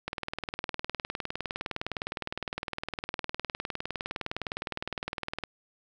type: click train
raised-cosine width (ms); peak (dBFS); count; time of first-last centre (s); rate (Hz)
0.3; -16; 106; 0.08-5.437; 19.6
effects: none